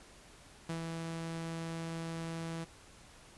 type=tone with ADSR envelope; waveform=sawtooth; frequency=164.81 Hz; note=E3; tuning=in tune; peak=-31 dBFS; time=0.69-2.65 s; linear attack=5 ms; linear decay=97 ms; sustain=-3 dB; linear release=18 ms; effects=pink hiss -57 dBFS RMS until 3.37 s + resampled to 24000 Hz